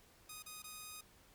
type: tone with dropouts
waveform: 5% pulse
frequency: 1244.5 Hz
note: D#6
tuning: in tune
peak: -36 dBFS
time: 0.29-1.01 s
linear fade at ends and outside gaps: 5 ms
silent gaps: 0.425-0.461 / 0.622-0.64 s
effects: pink hiss -65 dBFS RMS until 1.34 s + MP3 96 kbps